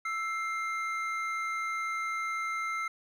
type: tone pair together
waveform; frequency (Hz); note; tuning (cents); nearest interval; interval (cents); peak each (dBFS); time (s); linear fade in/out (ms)
triangle; 1324 / 2106; E6 / C7; +7 / +11; minor sixth; 804; -31 / -33; 0.05-2.88; 5
effects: none